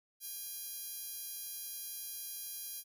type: tone with high-pass filter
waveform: 10% pulse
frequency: 809 Hz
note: G#5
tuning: 46 cents flat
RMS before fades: -44 dBFS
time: 0.2-2.84 s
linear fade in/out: 50 ms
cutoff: 8500 Hz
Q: 1.4
effects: none